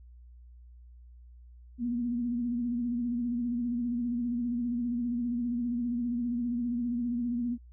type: tone with vibrato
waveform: sine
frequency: 240 Hz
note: B3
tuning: 49 cents flat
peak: -28 dBFS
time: 1.78-7.58 s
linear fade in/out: 50 ms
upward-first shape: sine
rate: 15 Hz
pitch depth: 47 cents each way
effects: added 60 Hz sine -49 dBFS peak until 7.72 s